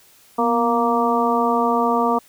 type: harmonic tone with a mistuned harmonic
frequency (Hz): 233.8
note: A#3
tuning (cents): +5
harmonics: 1 / 2 / 3 / 4 / 5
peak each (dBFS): -22 / -22 / -22 / -22 / -22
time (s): 0.38-2.19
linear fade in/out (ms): 10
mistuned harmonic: 1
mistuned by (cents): +64
effects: white hiss -52 dBFS RMS until 2.28 s